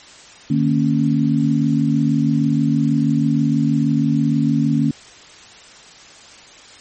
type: tone cluster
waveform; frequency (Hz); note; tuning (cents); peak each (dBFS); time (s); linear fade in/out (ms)
sine; 152.5 / 230.3 / 276.6; D#3 / A#3 / C#4; -34 / -21 / -4; -18; 0.5-4.91; 5
effects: white hiss -42 dBFS RMS until 6.8 s + MP3 32 kbps